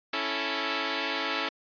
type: chord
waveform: 5% pulse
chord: A major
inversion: first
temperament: equal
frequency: 277.2 / 329.6 / 440 Hz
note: C#4 / E4 / A4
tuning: 0 / 0 / 0 cents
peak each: -21 dBFS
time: 0.13-1.49 s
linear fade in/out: 5 ms
effects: resampled to 11025 Hz